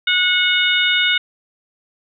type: harmonic tone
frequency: 730 Hz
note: F#5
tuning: 24 cents flat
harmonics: 2 / 3 / 4 / 5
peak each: -19 / -19 / -19 / -19 dBFS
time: 0.07-1.18 s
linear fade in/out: 5 ms
effects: none

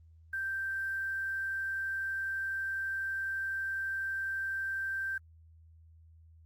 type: tone with quantisation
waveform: sine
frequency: 1568 Hz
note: G6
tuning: in tune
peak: -32 dBFS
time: 0.33-5.18 s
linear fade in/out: 5 ms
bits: 10
effects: added 81 Hz sine -55 dBFS peak until 6.45 s + Opus 32 kbps

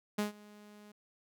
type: tone with ADSR envelope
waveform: sawtooth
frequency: 208.4 Hz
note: G#3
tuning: 6 cents sharp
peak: -25 dBFS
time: 0.18-0.92 s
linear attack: 9 ms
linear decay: 130 ms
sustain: -24 dB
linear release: 7 ms
effects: none

